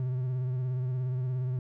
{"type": "tone with vibrato", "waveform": "triangle", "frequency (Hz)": 127.4, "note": "C3", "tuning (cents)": -46, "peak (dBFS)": -26, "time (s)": [0, 1.59], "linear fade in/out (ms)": 2, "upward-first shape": "sine", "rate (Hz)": 17, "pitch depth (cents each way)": 42, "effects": []}